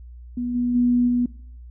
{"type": "tone with level steps", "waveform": "sine", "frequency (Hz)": 244, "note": "B3", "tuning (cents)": -21, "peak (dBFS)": [-23, -19, -15, -17], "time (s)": [0.37, 1.26], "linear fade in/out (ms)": 5, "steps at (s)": [0.54, 0.74, 1.07], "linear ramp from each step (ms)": 20, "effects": ["noise-tail reverb RT60 0.6 s tail -22 dB re dry", "added 60 Hz sine -38 dBFS peak until 1.7 s"]}